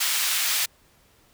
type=high-pass noise; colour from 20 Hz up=pink; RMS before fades=-24 dBFS; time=0-0.66 s; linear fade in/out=10 ms; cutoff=2100 Hz; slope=12 dB/octave; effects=pink hiss -59 dBFS RMS until 1.33 s